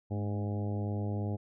harmonic tone with a mistuned harmonic, 102.7 Hz, G#2, 19 cents flat, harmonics 1 / 2 / 3 / 4 / 5 / 6 / 7 / 8, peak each -32 / -38 / -42 / -44 / -46 / -48 / -49 / -50 dBFS, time 0.1-1.37 s, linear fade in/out 20 ms, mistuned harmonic 2, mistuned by +42 cents, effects none

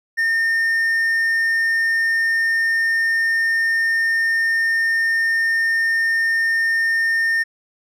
triangle tone, 1820 Hz, A#6, 42 cents flat, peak -14 dBFS, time 0.17-7.44 s, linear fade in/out 20 ms, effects none

